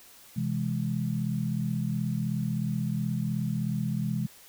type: chord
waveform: sine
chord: C augmented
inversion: none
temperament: equal with one note detuned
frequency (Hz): 128.57 / 164.81 / 207.7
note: C3 / E3 / G#3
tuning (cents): -30 / 0 / 0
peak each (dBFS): -31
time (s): 0.36-4.27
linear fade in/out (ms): 10
effects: white hiss -53 dBFS RMS until 4.48 s